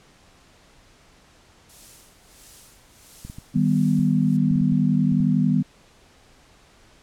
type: noise with tremolo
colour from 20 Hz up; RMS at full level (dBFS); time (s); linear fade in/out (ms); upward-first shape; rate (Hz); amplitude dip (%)
violet; -38; 1.69-4.37; 5; sine; 1.5; 80
type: clicks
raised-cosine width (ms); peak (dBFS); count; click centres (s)
5; -24; 11; 3.25 / 3.299 / 3.385 / 3.57 / 3.994 / 4.512 / 4.559 / 4.612 / 4.723 / 5.12 / 5.204
type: chord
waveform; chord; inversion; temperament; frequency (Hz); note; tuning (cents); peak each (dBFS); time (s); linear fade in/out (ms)
sine; Eb augmented; none; equal; 155.56 / 196 / 246.9; Eb3 / G3 / B3; 0 / 0 / 0; -21; 3.54-5.63; 20
effects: pink hiss -54 dBFS RMS until 7.02 s + low-pass 8000 Hz 12 dB/octave